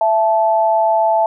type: tone pair together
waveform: sine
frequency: 665 / 871.7 Hz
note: E5 / A5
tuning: +15 / -16 cents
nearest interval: perfect fourth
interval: 469 cents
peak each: -14 dBFS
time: 0.01-1.26 s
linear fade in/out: 2 ms
effects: none